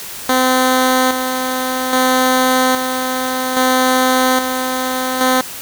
10% pulse tone with tremolo, 257.1 Hz, C4, 30 cents flat, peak -3 dBFS, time 0.29-5.41 s, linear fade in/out 2 ms, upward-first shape square, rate 0.61 Hz, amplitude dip 50%, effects white hiss -29 dBFS RMS until 5.61 s

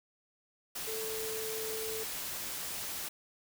sine tone in noise, 440.7 Hz, A4, 3 cents sharp, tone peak -38 dBFS, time 0.87-2.04 s, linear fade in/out 10 ms, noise white, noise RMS -39 dBFS, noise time 0.75-3.09 s, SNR -2 dB, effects none

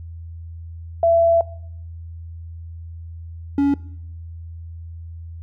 sine / triangle tone pair in turn, 670 / 281.7 Hz, E5 / C#4, +28 / +28 cents, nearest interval octave + minor third, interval 1500 cents, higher first, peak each -12 dBFS, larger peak neither, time 1.03-1.41 / 3.58-3.74 s, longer first, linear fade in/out 2 ms, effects noise-tail reverb RT60 0.7 s tail -21 dB re dry + added 83 Hz sine -32 dBFS peak until 5.42 s

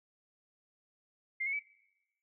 sine tone with pitch steps, 2100 / 2194 / 2293 Hz, C7 / C#7 / D7, +6 / -18 / -42 cents, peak -32 dBFS, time 1.4-1.595 s, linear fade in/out 10 ms, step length 65 ms, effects noise-tail reverb RT60 0.9 s tail -20 dB re dry

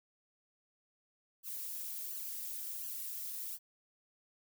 violet noise with flanger, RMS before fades -42 dBFS, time 1.43-3.59 s, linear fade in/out 50 ms, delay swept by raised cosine 0.66 to 4.26 ms, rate 1.4 Hz, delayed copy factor +1, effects none

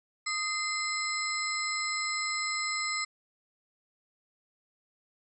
sine tone cluster, 1244 / 2076 / 4114 / 5220 / 7800 Hz, D#6 / C7 / C8 / E8 / B8, -1 / -14 / -30 / -18 / -23 cents, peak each -36 / -33 / -38 / -38 / -37 dBFS, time 0.26-3.05 s, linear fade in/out 10 ms, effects none

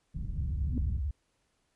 white low-pass noise, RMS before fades -36 dBFS, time 0.14-0.99 s, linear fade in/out 5 ms, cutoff 140 Hz, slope 24 dB/octave
sine tone with vibrato, 69.3 Hz, C#2, in tune, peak -29 dBFS, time 0.38-1.11 s, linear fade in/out 5 ms, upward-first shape sine, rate 15 Hz, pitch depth 290 cents each way
sine tone with exponential growth, 246.9 Hz, B3, in tune, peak -27 dBFS, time 0.67-0.78 s, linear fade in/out 2 ms, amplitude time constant 22 ms
effects pink hiss -75 dBFS RMS until 1.75 s + resampled to 24000 Hz

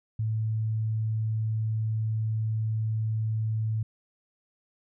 sine tone, 110 Hz, A2, in tune, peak -25 dBFS, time 0.19-3.83 s, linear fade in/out 5 ms, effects none

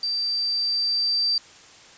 sine tone with level ramp, 4677 Hz, D8, 8 cents flat, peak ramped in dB -23 to -19 dBFS, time 0.03-1.38 s, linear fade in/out 2 ms, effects white hiss -48 dBFS RMS until 1.97 s + resampled to 16000 Hz

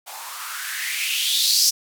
violet noise with band-pass filter sweep, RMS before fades -23 dBFS, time 0.06-1.71 s, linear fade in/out 20 ms, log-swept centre 740 to 5500 Hz, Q 4.7, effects none

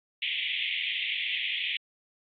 white band-pass noise, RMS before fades -31 dBFS, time 0.22-1.77 s, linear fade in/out 2 ms, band 2000 to 3500 Hz, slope 96 dB/octave, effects AAC 48 kbps

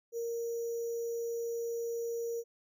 sine tone with sample-and-hold, 466.1 Hz, A#4, in tune, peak -33 dBFS, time 0.12-2.44 s, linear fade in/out 50 ms, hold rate 6300 Hz, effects none

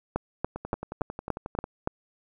two click trains, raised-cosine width 1 ms, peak -12 / -20 dBFS, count 7 / 13, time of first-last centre 0.16-1.874 / 0.56-1.641 s, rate 3.5 / 11.1 Hz, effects none

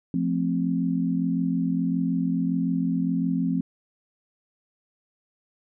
sine chord, F major, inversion none, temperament equal, 174.61 / 220 / 261.6 Hz, F3 / A3 / C4, 0 / 0 / 0 cents, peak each -25 / -30 / -25 dBFS, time 0.14-3.61 s, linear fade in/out 2 ms, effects none

